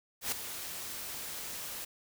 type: noise with ADSR envelope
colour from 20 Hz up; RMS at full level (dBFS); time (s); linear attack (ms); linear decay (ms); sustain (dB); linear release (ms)
white; -31; 0.21-1.85; 110; 6; -10; 8
effects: none